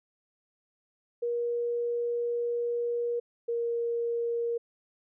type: tone pair in turn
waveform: sine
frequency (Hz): 475.5 / 469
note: A#4 / A#4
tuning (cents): +34 / +11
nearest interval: unison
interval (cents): 23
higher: first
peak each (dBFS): -27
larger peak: neither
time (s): 1.22-3.2 / 3.48-4.58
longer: first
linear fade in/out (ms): 10
effects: none